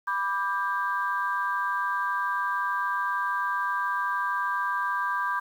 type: chord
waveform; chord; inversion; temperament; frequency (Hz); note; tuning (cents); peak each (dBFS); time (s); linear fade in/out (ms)
sine; G major; first; equal with one note detuned; 987.8 / 1174.7 / 1589; B5 / D6 / G6; 0 / 0 / +23; -29; 0.07-5.4; 10
effects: tanh soft clip ceiling -15 dBFS + 9-bit